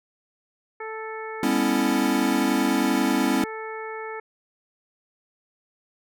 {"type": "harmonic tone", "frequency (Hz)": 440, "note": "A4", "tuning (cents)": 0, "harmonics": [1, 2, 3, 4, 5], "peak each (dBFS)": [-34, -37, -39, -40, -41], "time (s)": [0.8, 4.2], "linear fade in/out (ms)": 5}
{"type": "chord", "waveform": "square", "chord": "C# half-diminished seventh", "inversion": "second", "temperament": "equal with one note detuned", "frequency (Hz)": [201, 246.9, 277.2, 329.6], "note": ["G3", "B3", "C#4", "E4"], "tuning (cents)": [44, 0, 0, 0], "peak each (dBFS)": [-29, -26, -25, -27], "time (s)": [1.43, 3.44], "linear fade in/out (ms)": 2}
{"effects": []}